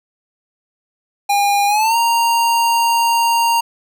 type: tone with pitch glide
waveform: square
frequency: 810 to 930.4 Hz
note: G#5 to A#5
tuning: -43 to -4 cents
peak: -13 dBFS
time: 1.29-3.61 s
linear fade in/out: 10 ms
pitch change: +239 cents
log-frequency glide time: 1.67-1.96 s
effects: none